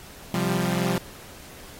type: chord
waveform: sawtooth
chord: C suspended fourth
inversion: none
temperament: equal with one note detuned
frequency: 130.81 / 174.61 / 197.59 Hz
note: C3 / F3 / G3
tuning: 0 / 0 / +14 cents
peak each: -25 / -21 / -23 dBFS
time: 0.34-0.98 s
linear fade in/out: 2 ms
effects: pink hiss -45 dBFS RMS until 1.79 s + AAC 48 kbps